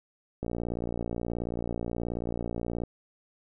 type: click train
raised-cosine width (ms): 2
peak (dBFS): -19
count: 142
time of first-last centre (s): 0.43-2.836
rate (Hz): 58.6
effects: none